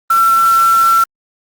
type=tone in noise; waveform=sine; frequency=1348 Hz; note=E6; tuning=38 cents sharp; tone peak=-7 dBFS; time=0.1-1.04 s; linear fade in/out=5 ms; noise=white; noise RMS=-25 dBFS; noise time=0.1-1.04 s; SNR=+15 dB; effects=Opus 32 kbps